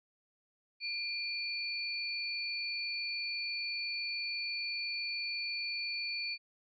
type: tone pair together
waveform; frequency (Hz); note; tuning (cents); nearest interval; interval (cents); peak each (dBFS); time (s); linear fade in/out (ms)
sine; 2400 / 4473; D7 / C#8; +37 / +15; major seventh; 1078; -37 / -37; 0.8-6.38; 50
effects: MP3 64 kbps